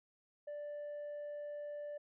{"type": "tone", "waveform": "sine", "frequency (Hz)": 587.3, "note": "D5", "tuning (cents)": 0, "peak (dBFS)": -39, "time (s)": [0.47, 1.98], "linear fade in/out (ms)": 10, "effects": ["tanh soft clip ceiling -41 dBFS"]}